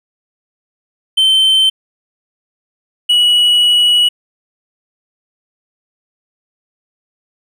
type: tone pair in turn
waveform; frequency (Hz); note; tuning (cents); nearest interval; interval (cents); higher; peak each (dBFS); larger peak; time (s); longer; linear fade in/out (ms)
triangle; 3095 / 2928; G7 / F#7; -23 / -19; minor second; 96; first; -6; neither; 1.17-1.7 / 3.09-4.09; second; 10
effects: none